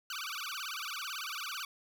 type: tone with vibrato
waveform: 15% pulse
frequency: 1318.5 Hz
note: E6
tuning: in tune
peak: -31 dBFS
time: 0.1-1.65 s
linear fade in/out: 2 ms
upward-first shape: sine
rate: 18 Hz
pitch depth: 280 cents each way
effects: none